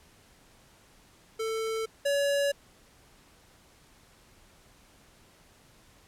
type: tone pair in turn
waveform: square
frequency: 444.7 / 565.7 Hz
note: A4 / C#5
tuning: +18 / +35 cents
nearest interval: major third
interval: 417 cents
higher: second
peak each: -30 / -25 dBFS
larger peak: second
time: 1.39-1.86 / 2.05-2.52 s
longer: neither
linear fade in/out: 10 ms
effects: pink hiss -59 dBFS RMS until 6.07 s + low-pass 12000 Hz 12 dB/octave